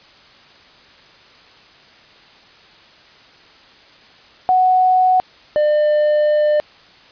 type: tone pair in turn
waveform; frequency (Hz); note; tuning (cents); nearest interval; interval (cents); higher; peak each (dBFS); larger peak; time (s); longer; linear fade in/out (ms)
sine / triangle; 741 / 600.3; F#5 / D5; +2 / +38; major third; 364; first; -10; neither; 4.49-5.2 / 5.56-6.6; second; 0
effects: white hiss -46 dBFS RMS until 7.11 s + resampled to 11025 Hz